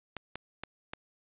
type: clicks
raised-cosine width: 0.3 ms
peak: -21 dBFS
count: 4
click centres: 0.167 / 0.356 / 0.636 / 0.935 s
effects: resampled to 8000 Hz + 10-bit